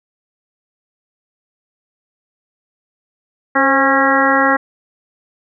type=harmonic tone with a mistuned harmonic; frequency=272.9 Hz; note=C#4; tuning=27 cents flat; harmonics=1 / 2 / 3 / 4 / 5 / 6 / 7; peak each=-18 / -18 / -18 / -18 / -18 / -18 / -18 dBFS; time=3.55-4.57 s; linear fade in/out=10 ms; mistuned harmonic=2; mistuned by=-42 cents; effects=none